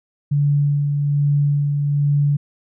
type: tone with tremolo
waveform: sine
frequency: 144.2 Hz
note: D3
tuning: 31 cents flat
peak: -13 dBFS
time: 0.31-2.37 s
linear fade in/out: 10 ms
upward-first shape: sine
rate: 1.2 Hz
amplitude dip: 35%
effects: none